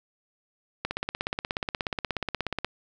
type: click train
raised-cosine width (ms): 0.3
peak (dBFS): -12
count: 31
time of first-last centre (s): 0.85-2.646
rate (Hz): 16.7
effects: none